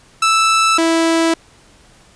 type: tone pair in turn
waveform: sawtooth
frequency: 1318.5 / 328.9 Hz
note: E6 / E4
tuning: 0 / -4 cents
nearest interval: 2 octaves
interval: 2404 cents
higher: first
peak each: -7 / -8 dBFS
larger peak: first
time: 0.22-0.78 / 0.78-1.34 s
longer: neither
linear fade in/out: 5 ms
effects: pink hiss -48 dBFS RMS until 2.15 s + resampled to 22050 Hz